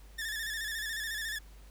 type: tone with vibrato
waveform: sawtooth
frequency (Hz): 1760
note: A6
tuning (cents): 0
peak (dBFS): -31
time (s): 0.18-1.39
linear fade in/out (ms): 10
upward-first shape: square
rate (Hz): 14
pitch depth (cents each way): 53
effects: added 50 Hz sine -50 dBFS peak until 1.7 s + pink hiss -61 dBFS RMS until 1.7 s